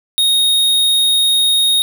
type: tone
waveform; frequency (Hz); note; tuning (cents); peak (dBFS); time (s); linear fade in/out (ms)
square; 3729; A#7; 0; -11; 0.18-1.82; 0
effects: none